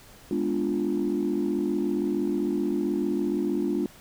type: chord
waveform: sine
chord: G# diminished seventh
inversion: none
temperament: equal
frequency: 207.7 / 246.9 / 293.7 / 349.2 Hz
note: G#3 / B3 / D4 / F4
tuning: 0 / 0 / 0 / 0 cents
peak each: -29 / -31 / -27 / -27 dBFS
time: 0.31-3.86 s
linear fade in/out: 2 ms
effects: tanh soft clip ceiling -17 dBFS + pink hiss -51 dBFS RMS until 4 s